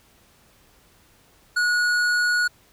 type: tone with hard clipping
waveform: sine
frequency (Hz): 1455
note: F#6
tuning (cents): -29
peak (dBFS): -20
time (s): 1.56-2.48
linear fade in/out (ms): 10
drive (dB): 11
effects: pink hiss -57 dBFS RMS until 2.72 s